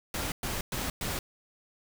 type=noise bursts; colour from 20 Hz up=pink; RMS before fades=-33 dBFS; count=4; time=0.14-1.19 s; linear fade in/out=2 ms; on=180 ms; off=110 ms; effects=none